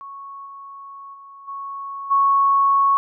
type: tone with level steps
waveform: sine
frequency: 1106 Hz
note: C#6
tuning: 4 cents flat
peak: -33 / -35 / -39 / -28 / -13 dBFS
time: 0.01-2.97 s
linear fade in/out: 0 ms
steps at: 0.45 / 1.13 / 1.47 / 2.1 s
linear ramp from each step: 20 ms
effects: none